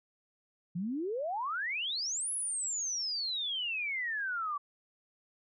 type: exponential two-way sweep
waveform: sine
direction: up then down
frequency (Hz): 164 to 10840 to 1132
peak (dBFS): -32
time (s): 0.75-4.58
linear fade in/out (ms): 10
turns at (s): 2.32
effects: none